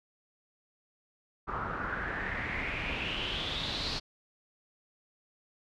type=noise with low-pass filter sweep; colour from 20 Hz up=pink; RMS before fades=-35 dBFS; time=1.47-4 s; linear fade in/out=20 ms; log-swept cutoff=1200 to 4500 Hz; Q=5.7; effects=none